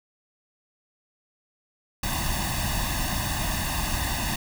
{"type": "noise with comb filter", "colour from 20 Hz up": "pink", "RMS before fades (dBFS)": -27, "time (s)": [2.03, 4.36], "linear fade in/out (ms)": 5, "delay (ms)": 1.1, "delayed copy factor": 0.95, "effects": []}